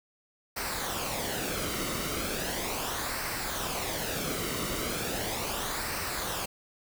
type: noise with flanger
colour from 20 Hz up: pink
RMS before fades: -33 dBFS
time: 0.56-6.46 s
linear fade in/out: 10 ms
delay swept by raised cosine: 0.29 to 1.21 ms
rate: 0.37 Hz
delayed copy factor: -0.55
effects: none